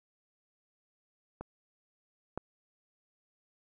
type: clicks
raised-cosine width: 1 ms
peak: -26 / -21 dBFS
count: 2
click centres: 1.41 / 2.376 s
effects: none